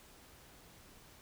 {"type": "silence", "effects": ["pink hiss -59 dBFS RMS until 1.21 s"]}